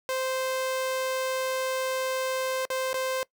sawtooth tone with dropouts, 521 Hz, C5, 7 cents flat, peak -23 dBFS, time 0.09-3.23 s, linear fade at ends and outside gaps 0 ms, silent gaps 2.653-2.702 / 2.931-2.942 s, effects noise-tail reverb RT60 0.1 s tail -22 dB re dry

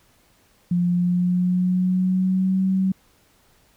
sine tone with pitch glide, 175.9 to 189.62 Hz, F3 to F#3, +13 to +43 cents, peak -17 dBFS, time 0.71-2.92 s, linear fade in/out 5 ms, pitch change +130 cents, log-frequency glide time 0.88-2.63 s, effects pink hiss -59 dBFS RMS until 3.76 s

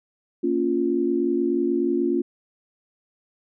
sine chord, Bb minor, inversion none, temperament just, 233.1 / 279.7 / 349.6 Hz, Bb3 / Db4 / F4, 0 / +16 / +2 cents, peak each -27 / -24 / -22 dBFS, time 0.43-2.22 s, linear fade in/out 10 ms, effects none

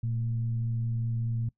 sine tone with frequency modulation, 116.54 Hz, A#2, in tune, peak -27 dBFS, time 0.03-1.49 s, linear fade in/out 5 ms, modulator 105 Hz, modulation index 0.35, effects noise-tail reverb RT60 0.1 s tail -22 dB re dry

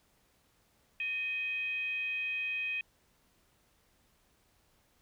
sine tone with frequency modulation, 2514 Hz, D#7, 17 cents sharp, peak -32 dBFS, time 1-2.81 s, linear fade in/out 2 ms, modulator 687 Hz, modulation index 0.37, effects pink hiss -70 dBFS RMS until 5.01 s

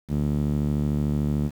sawtooth tone with band-pass filter, 73.42 Hz, D2, in tune, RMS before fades -24 dBFS, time 0.08-1.51 s, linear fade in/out 50 ms, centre 190 Hz, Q 1.9, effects 8-bit

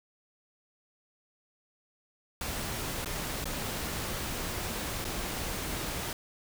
pink noise with dropouts, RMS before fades -35 dBFS, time 2.41-6.13 s, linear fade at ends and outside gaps 2 ms, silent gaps 3.047-3.058 / 3.443-3.455 / 5.044-5.05 s, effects none

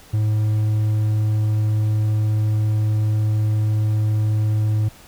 triangle tone, 107.3 Hz, A2, 43 cents flat, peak -14 dBFS, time 0.13-4.89 s, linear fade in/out 10 ms, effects pink hiss -46 dBFS RMS until 5.07 s

